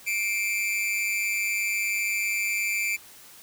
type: tone with amplitude modulation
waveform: 45% pulse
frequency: 2349 Hz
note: D7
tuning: in tune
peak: -21 dBFS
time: 0.06-2.97 s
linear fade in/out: 20 ms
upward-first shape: sine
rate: 206 Hz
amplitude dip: 75%
effects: white hiss -49 dBFS RMS until 3.42 s